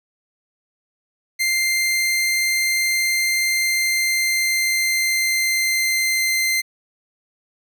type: tone with pitch glide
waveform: sawtooth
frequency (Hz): 2093 to 2080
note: C7 to C7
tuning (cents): 0 to -11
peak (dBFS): -14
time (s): 1.39-6.62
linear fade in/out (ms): 20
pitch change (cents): -11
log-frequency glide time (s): 3.46-6.37
effects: none